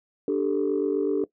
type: chord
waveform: sine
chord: D suspended fourth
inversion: none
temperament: equal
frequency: 293.7 / 392 / 440 Hz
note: D4 / G4 / A4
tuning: 0 / 0 / 0 cents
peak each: -25 dBFS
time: 0.28-1.24 s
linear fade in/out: 2 ms
effects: noise-tail reverb RT60 0.1 s tail -18 dB re dry + tanh soft clip ceiling -15 dBFS